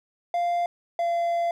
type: tone pair in turn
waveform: triangle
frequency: 696 / 684.8 Hz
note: F5 / F5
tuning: -6 / -34 cents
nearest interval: unison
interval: 28 cents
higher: first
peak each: -20 dBFS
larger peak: neither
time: 0.34-0.66 / 0.99-1.51 s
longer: second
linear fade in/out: 2 ms
effects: none